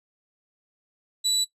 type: tone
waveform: 30% pulse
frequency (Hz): 3947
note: B7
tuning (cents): -2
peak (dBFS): -18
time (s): 1.24-1.45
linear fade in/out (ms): 20
effects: noise-tail reverb RT60 0.1 s tail -18 dB re dry + resampled to 32000 Hz